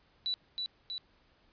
sine tone with echo, 3951 Hz, B7, in tune, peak -30 dBFS, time 0.26-0.34 s, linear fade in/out 0 ms, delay 320 ms, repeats 2, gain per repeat -3 dB, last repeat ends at 0.98 s, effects pink hiss -67 dBFS RMS until 1.52 s + resampled to 11025 Hz

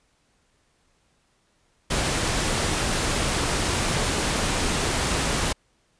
pink noise, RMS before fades -24 dBFS, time 1.9-5.53 s, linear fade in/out 10 ms, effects pink hiss -66 dBFS RMS until 5.99 s + resampled to 22050 Hz

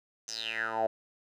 10% pulse tone with band-pass filter sweep, 112.2 Hz, A2, 34 cents sharp, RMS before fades -33 dBFS, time 0.28-0.87 s, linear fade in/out 5 ms, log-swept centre 6300 to 600 Hz, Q 8.1, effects none

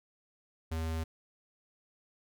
square tone, 80.8 Hz, E2, 34 cents flat, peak -33 dBFS, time 0.71-1.04 s, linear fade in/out 10 ms, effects none

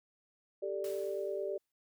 sine chord, G suspended second, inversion none, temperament just, 392 / 441 / 588 Hz, G4 / A4 / D5, 0 / +4 / +2 cents, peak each -37 / -41 / -38 dBFS, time 0.62-1.58 s, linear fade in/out 10 ms
white noise with exponential decay, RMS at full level -49 dBFS, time 0.84-1.72 s, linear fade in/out 2 ms, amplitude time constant 190 ms
effects none

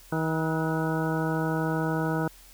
harmonic tone with a mistuned harmonic, 159.6 Hz, D#3, 44 cents sharp, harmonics 1 / 2 / 3 / 4 / 5 / 6 / 8 / 9, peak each -28 / -30 / -33 / -36 / -37 / -36 / -38 / -36 dBFS, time 0.12-2.28 s, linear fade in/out 5 ms, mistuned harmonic 9, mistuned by +42 cents, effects added 42 Hz sine -53 dBFS peak until 2.53 s + white hiss -53 dBFS RMS until 2.53 s

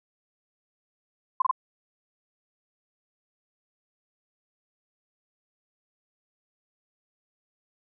sine tone bursts, 1037 Hz, C6, 16 cents flat, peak -18 dBFS, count 3, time 1.4-1.512 s, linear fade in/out 5 ms, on 20 ms, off 26 ms, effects none

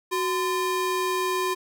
square ring-modulated tone, 698.5 Hz, F5, in tune, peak -21 dBFS, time 0.11-1.55 s, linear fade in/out 20 ms, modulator 328 Hz, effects none

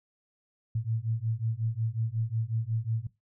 sine beating tone pair, 110 / 115.5 Hz, A2 / A#2, 0 / -16 cents, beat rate 5.5 Hz, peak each -31 / -31 dBFS, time 0.75-3.07 s, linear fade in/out 5 ms, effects noise-tail reverb RT60 0.2 s tail -18 dB re dry

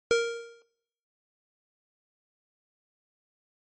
square tone with exponential decay, 466.2 Hz, A#4, in tune, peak -18 dBFS, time 0.11-0.62 s, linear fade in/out 0 ms, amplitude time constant 110 ms, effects noise-tail reverb RT60 0.8 s tail -17 dB re dry + MP3 32 kbps

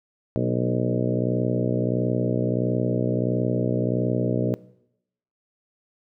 harmonic tone with a mistuned harmonic, 61.5 Hz, B1, 7 cents flat, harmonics 2 / 3 / 4 / 5 / 6 / 7 / 8 / 9 / 10, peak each -26 / -28 / -29 / -30 / -31 / -31 / -32 / -33 / -33 dBFS, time 0.36-4.54 s, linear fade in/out 0 ms, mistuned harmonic 4, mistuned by -32 cents, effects noise-tail reverb RT60 0.8 s tail -20 dB re dry

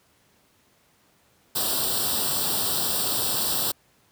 white noise with comb filter, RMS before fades -25 dBFS, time 1.55-3.72 s, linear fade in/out 10 ms, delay 0.23 ms, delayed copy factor +0.85, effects pink hiss -62 dBFS RMS until 4.11 s + high-pass 80 Hz 12 dB/octave

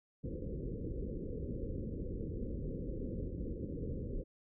pink low-pass noise, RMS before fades -40 dBFS, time 0.23-4.24 s, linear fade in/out 20 ms, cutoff 530 Hz, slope 96 dB/octave, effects none

